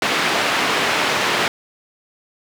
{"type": "band-pass noise", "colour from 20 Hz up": "white", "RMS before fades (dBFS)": -19, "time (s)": [0.02, 1.48], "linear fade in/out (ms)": 2, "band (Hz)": [190, 2600], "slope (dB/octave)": 12, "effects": []}